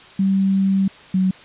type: tone pair in turn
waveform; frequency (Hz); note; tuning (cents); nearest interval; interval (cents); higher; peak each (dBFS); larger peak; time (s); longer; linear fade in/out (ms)
sine; 193.6 / 187.33; G3 / F#3; -21 / +22; minor second; 57; first; -14; neither; 0.19-0.88 / 1.14-1.31; first; 5
effects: white hiss -43 dBFS RMS until 1.44 s + resampled to 8000 Hz